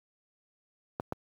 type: clicks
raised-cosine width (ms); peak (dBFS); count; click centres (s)
1; -18; 2; 0.999 / 1.124
effects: high-pass 80 Hz 12 dB/octave + 9-bit